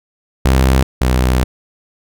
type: tone pair in turn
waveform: sawtooth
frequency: 65.41 / 63.18 Hz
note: C2 / B1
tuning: 0 / +40 cents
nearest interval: minor second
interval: 60 cents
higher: first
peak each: -5 / -7 dBFS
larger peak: first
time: 0.45-0.83 / 1.01-1.44 s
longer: second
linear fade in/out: 5 ms
effects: none